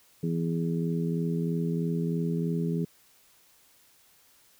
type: harmonic tone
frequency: 83.1 Hz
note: E2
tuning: 15 cents sharp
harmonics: 2 / 3 / 4 / 5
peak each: -27 / -34 / -38 / -35 dBFS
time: 0.23-2.85 s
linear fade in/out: 5 ms
effects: white hiss -61 dBFS RMS until 4.59 s